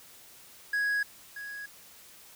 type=tone with echo; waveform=triangle; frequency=1661.2 Hz; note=G#6; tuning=in tune; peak=-24 dBFS; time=0.73-1.03 s; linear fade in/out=5 ms; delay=630 ms; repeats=1; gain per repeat=-12 dB; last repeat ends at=1.66 s; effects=white hiss -53 dBFS RMS until 2.35 s